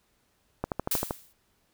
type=click train; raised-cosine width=1 ms; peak=-14 dBFS; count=7; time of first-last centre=0.64-1.109 s; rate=12.8 Hz
type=noise with exponential decay; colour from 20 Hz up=blue; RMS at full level=-25 dBFS; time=0.91-1.33 s; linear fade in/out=5 ms; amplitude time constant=91 ms
effects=pink hiss -70 dBFS RMS until 1.73 s